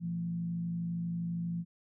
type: tone with frequency modulation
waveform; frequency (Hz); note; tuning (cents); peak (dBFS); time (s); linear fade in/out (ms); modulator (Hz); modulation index
sine; 171.2; F3; -34; -32; 0-1.65; 50; 52.5; 0.38
effects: none